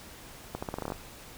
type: accelerating click train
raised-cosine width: 1 ms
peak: -19 dBFS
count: 10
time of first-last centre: 0.55-0.921 s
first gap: 75 ms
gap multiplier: 0.84
effects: pink hiss -48 dBFS RMS until 1.37 s